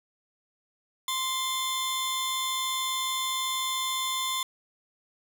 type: tone pair together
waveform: sawtooth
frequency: 1046.5 / 3520 Hz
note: C6 / A7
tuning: 0 / 0 cents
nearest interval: octave + major sixth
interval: 2100 cents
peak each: -27 dBFS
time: 1.08-4.43 s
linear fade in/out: 2 ms
effects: none